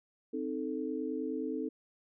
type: chord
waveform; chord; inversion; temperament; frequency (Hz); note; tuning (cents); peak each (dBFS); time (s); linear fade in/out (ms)
sine; A diminished; first; equal; 261.6 / 311.1 / 440; C4 / Eb4 / A4; 0 / 0 / 0; -37 / -37 / -38; 0.33-1.69; 10
effects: none